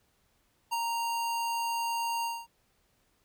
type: tone with ADSR envelope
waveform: square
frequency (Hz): 929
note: A#5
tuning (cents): -6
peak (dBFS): -28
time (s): 0.71-2.47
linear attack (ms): 21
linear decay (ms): 32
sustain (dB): -2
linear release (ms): 230
effects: pink hiss -71 dBFS RMS until 3.24 s